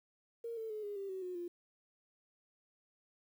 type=tone with pitch steps; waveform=sine; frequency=464.3 / 445.6 / 427.7 / 410.5 / 394.1 / 378.2 / 363 / 348.4 Hz; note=A#4 / A4 / A4 / G#4 / G4 / F#4 / F#4 / F4; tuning=-7 / +22 / -49 / -20 / +9 / +38 / -33 / -4 cents; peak=-39 dBFS; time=0.44-1.48 s; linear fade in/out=5 ms; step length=130 ms; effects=11-bit